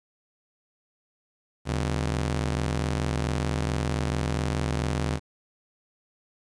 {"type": "ring-modulated tone", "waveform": "sawtooth", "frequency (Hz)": 107.1, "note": "A2", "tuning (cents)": -46, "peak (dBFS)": -18, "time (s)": [1.65, 5.2], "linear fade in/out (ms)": 50, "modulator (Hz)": 31.3, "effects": ["resampled to 22050 Hz", "9-bit"]}